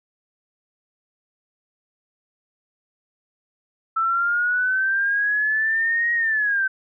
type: linear two-way sweep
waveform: sine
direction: up then down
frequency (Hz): 1318.5 to 1891 to 1530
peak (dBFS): -18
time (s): 3.96-6.68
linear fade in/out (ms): 10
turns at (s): 6.13
effects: none